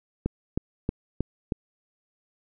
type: click train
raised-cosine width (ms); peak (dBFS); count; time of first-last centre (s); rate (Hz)
3; -12; 5; 0.26-1.522; 3.17
effects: none